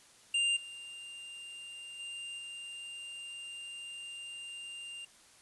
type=tone with level steps; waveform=square; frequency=2794 Hz; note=F7; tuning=in tune; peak=-28 / -45 / -41 / -43 dBFS; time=0.34-5.05 s; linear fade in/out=5 ms; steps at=0.56 / 1.99 / 2.38 s; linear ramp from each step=10 ms; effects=white hiss -60 dBFS RMS until 5.41 s + resampled to 24000 Hz